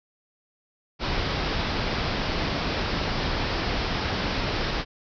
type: low-pass noise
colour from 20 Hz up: pink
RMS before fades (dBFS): -27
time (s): 0.99-4.85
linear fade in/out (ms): 50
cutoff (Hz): 5400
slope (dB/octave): 96
effects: none